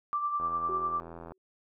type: tone with tremolo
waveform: sine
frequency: 1174.7 Hz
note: D6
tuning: in tune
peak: -26 dBFS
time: 0.13-1 s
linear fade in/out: 0 ms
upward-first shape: sine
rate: 10 Hz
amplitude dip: 50%
type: click train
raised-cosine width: 1 ms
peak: -30 dBFS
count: 78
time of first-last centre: 0.4-1.32 s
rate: 83.7 Hz
type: tone with exponential decay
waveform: sine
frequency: 375.9 Hz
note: F#4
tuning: 27 cents sharp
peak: -34 dBFS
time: 0.69-1.38 s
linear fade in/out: 2 ms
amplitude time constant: 150 ms
effects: none